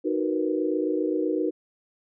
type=chord; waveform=sine; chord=B major seventh; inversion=first; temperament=equal; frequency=311.1 / 370 / 466.2 / 493.9 Hz; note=D#4 / F#4 / A#4 / B4; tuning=0 / 0 / 0 / 0 cents; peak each=-26 / -28 / -30 / -31 dBFS; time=0.04-1.51 s; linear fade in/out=20 ms; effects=none